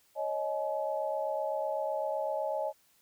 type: chord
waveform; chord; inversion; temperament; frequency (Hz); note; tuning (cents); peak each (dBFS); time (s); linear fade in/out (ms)
sine; C# suspended second; none; equal with one note detuned; 554.4 / 622.3 / 851.5; C#5 / D#5 / G#5; 0 / 0 / +43; -35 / -33 / -36; 0.15-2.73; 50
effects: white hiss -67 dBFS RMS until 3.01 s